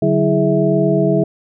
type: tone cluster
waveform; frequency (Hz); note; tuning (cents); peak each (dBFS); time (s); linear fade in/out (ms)
sine; 146.5 / 188.1 / 328.2 / 416.6 / 652; D3 / F#3 / E4 / G#4 / E5; -4 / +29 / -8 / +5 / -19; -18; 0.02-1.24; 5
effects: none